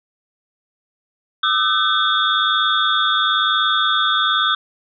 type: tone cluster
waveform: sine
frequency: 1204 / 1305 / 1521 / 3370 / 3613 Hz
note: D6 / E6 / F#6 / G#7 / A7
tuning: +43 / -18 / +47 / +25 / +45 cents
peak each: -21 dBFS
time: 1.43-4.55 s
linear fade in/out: 5 ms
effects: none